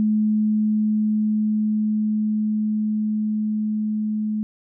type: tone with level ramp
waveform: sine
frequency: 214 Hz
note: A3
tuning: 48 cents flat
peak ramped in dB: -16 to -21 dBFS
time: 0-4.43 s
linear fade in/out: 0 ms
effects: none